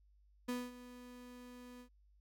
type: tone with ADSR envelope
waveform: 35% pulse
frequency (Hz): 246.9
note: B3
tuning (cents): 0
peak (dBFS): -34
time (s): 0.48-1.89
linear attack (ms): 11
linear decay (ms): 220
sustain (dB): -16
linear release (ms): 88
effects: added 50 Hz sine -65 dBFS peak until 2.2 s